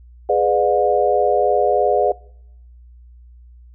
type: chord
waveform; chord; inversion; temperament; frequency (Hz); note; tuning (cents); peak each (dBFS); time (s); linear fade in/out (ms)
sine; G# diminished seventh; none; just; 415.3 / 498.4 / 598 / 717.6; G#4 / B4 / D5 / F5; 0 / +16 / +31 / +47; -19; 0.29-2.12; 5
effects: noise-tail reverb RT60 0.8 s tail -25 dB re dry + added 60 Hz sine -41 dBFS peak until 3.74 s